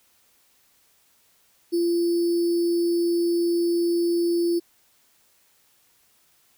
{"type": "tone with sample-and-hold", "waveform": "sine", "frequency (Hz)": 342.8, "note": "F4", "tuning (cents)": -32, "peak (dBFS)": -19, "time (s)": [1.72, 4.6], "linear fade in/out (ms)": 20, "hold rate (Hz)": 4900, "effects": ["white hiss -62 dBFS RMS until 6.57 s"]}